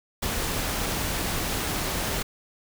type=noise; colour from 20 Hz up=pink; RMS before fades=-28 dBFS; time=0.22-2.23 s; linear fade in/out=10 ms; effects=none